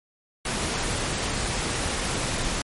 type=noise; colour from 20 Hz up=pink; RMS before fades=-27 dBFS; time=0.45-2.62 s; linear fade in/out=5 ms; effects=MP3 48 kbps